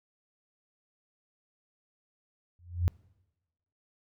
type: tone with exponential growth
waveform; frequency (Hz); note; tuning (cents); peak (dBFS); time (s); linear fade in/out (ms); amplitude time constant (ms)
sine; 87.31; F2; 0; -19; 2.59-2.88; 0; 62
effects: noise-tail reverb RT60 1.0 s tail -25 dB re dry